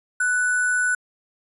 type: tone with sample-and-hold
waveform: sine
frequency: 1487 Hz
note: F#6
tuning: 8 cents sharp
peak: -18 dBFS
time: 0.2-0.95 s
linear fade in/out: 5 ms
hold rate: 8820 Hz
effects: resampled to 32000 Hz